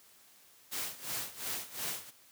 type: noise with tremolo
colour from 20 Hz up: white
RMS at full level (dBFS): -36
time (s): 0.71-2.11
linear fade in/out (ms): 20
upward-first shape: sine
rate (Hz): 2.8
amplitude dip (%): 85
effects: white hiss -61 dBFS RMS until 2.31 s + high-pass 80 Hz 12 dB/octave